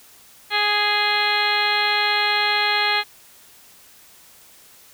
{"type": "harmonic tone", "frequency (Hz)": 415.5, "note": "G#4", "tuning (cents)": 1, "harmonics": [1, 2, 3, 4, 5, 6, 7, 8, 9, 10], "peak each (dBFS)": [-32, -24, -28, -25, -24, -27, -33, -26, -34, -25], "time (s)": [0.5, 3.04], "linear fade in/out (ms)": 50, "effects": ["white hiss -49 dBFS RMS until 4.93 s"]}